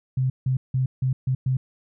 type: tone bursts at uneven times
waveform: sine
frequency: 130 Hz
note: C3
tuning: 11 cents flat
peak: -19 dBFS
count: 6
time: 0.17-0.3 / 0.46-0.57 / 0.74-0.86 / 1.02-1.13 / 1.27-1.35 / 1.46-1.57 s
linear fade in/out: 5 ms
effects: none